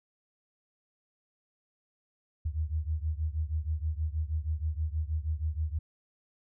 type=beating tone pair; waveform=sine; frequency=75.8 / 82.1 Hz; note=D#2 / E2; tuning=-45 / -6 cents; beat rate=6.3 Hz; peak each=-31 / -33 dBFS; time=2.45-5.79 s; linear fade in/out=10 ms; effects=none